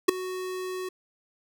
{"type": "tone with ADSR envelope", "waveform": "square", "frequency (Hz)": 370, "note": "F#4", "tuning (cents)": 0, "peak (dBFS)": -12, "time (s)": [0.08, 0.89], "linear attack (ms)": 11, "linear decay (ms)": 6, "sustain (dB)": -20, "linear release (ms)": 6, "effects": []}